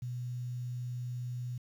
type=tone with quantisation; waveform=sine; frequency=123.47 Hz; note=B2; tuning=in tune; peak=-35 dBFS; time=0.02-1.58 s; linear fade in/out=5 ms; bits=10; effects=none